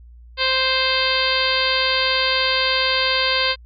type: harmonic tone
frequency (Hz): 523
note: C5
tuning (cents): -1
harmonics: 1 / 2 / 3 / 4 / 5 / 6 / 7 / 8 / 9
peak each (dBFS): -25 / -25 / -25 / -25 / -25 / -25 / -25 / -25 / -25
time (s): 0.37-3.56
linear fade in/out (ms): 50
effects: added 59 Hz sine -40 dBFS peak until 3.65 s + MP3 64 kbps